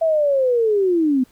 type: linear sweep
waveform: sine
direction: down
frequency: 663 to 246.9 Hz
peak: -14 dBFS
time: 0.01-1.24 s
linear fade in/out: 10 ms
effects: pink hiss -56 dBFS RMS until 1.31 s